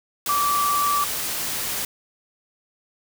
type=tone in noise; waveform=sine; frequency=1161 Hz; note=D6; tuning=20 cents flat; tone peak=-19 dBFS; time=0.29-1.04 s; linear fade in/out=2 ms; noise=white; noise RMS=-27 dBFS; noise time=0.26-1.85 s; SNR=+5 dB; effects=none